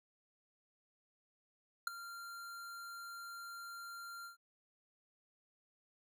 square tone with ADSR envelope, 1385 Hz, F6, 15 cents flat, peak -30 dBFS, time 1.87-4.37 s, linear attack 4 ms, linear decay 8 ms, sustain -17 dB, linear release 120 ms, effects none

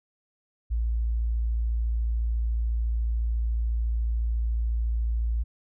sine tone, 57 Hz, A#1, 38 cents flat, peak -23 dBFS, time 0.7-5.44 s, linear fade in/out 20 ms, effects none

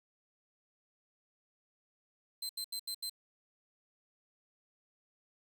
sawtooth tone bursts, 4100 Hz, C8, 36 cents flat, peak -34 dBFS, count 5, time 2.42-3.097 s, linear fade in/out 5 ms, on 73 ms, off 78 ms, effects 10-bit

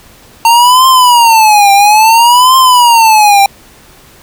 square tone with vibrato, 912 Hz, A#5, 38 cents flat, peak -3 dBFS, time 0.45-3.46 s, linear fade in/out 2 ms, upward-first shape triangle, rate 0.59 Hz, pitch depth 250 cents each way, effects pink hiss -39 dBFS RMS until 4.22 s

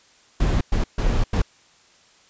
brown noise bursts at uneven times, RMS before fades -19 dBFS, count 4, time 0.4-0.61 / 0.72-0.84 / 0.98-1.24 / 1.33-1.42 s, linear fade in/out 5 ms, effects white hiss -55 dBFS RMS until 2.29 s + resampled to 16000 Hz

